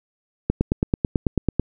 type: click train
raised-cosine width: 3 ms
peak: -5 dBFS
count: 11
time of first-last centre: 0.5-1.596 s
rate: 9.12 Hz
effects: none